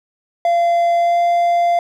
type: tone with pitch glide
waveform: triangle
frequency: 687 to 692.2 Hz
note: F5 to F5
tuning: -29 to -16 cents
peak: -10 dBFS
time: 0.45-1.79 s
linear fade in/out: 2 ms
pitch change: +13 cents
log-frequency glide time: 0.97-1.19 s
effects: none